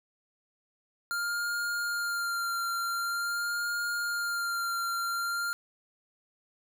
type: tone with vibrato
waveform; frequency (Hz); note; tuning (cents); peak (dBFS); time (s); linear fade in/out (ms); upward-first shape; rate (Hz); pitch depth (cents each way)
square; 1396.9; F6; 0; -30; 1.11-5.53; 0; sine; 0.46; 22
effects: none